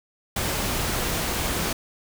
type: noise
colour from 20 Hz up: pink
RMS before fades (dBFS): -26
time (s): 0.36-1.73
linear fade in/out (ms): 5
effects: none